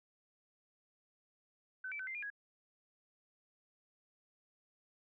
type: tone with pitch steps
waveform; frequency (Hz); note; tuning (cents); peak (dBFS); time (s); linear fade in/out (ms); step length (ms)
sine; 1519 / 2318 / 1522 / 2087 / 2416 / 1660; F#6 / D7 / F#6 / C7 / D7 / G#6; +45 / -23 / +48 / -5 / +48 / -1; -40; 1.84-2.302; 5; 77
effects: none